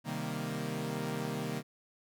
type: chord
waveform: sawtooth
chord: C minor seventh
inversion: none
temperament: equal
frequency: 130.81 / 155.56 / 196 / 233.1 Hz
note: C3 / Eb3 / G3 / Bb3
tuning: 0 / 0 / 0 / 0 cents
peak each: -37 / -35 / -38 / -35 dBFS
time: 0.04-1.63 s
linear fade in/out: 50 ms
effects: none